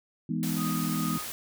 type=chord; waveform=sine; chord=E major seventh; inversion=none; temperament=equal; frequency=164.81 / 207.7 / 246.9 / 311.1 Hz; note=E3 / G#3 / B3 / D#4; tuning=0 / 0 / 0 / 0 cents; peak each=-31 / -33 / -32 / -36 dBFS; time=0.29-1.18 s; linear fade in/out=5 ms
type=noise; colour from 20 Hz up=white; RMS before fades=-37 dBFS; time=0.43-1.32 s; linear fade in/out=0 ms
type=tone with tremolo; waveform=sine; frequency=1244.5 Hz; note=D#6; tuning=in tune; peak=-34 dBFS; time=0.56-1.25 s; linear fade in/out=50 ms; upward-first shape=triangle; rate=2.3 Hz; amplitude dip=50%
effects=none